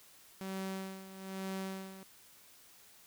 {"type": "tone with tremolo", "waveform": "sawtooth", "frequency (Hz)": 191.2, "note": "G3", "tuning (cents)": -43, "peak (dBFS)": -33, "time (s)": [0.41, 2.03], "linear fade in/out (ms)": 0, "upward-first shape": "sine", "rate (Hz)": 1.1, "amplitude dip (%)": 75, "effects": ["white hiss -60 dBFS RMS until 3.06 s"]}